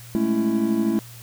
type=chord; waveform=triangle; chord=A major seventh; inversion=third; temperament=equal with one note detuned; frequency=207.7 / 220 / 277.2 / 332.7 Hz; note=G#3 / A3 / C#4 / E4; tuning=0 / 0 / 0 / +16 cents; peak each=-26 / -20 / -26 / -21 dBFS; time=0.15-0.99 s; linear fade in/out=0 ms; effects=added 118 Hz sine -41 dBFS peak until 1.22 s + white hiss -45 dBFS RMS until 1.22 s